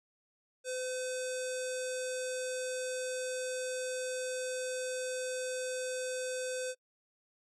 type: tone with low-pass filter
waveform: square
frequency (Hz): 510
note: C5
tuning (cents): -44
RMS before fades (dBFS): -37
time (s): 0.64-6.75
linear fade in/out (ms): 50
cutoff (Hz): 8100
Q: 4.6
effects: noise-tail reverb RT60 0.1 s tail -24 dB re dry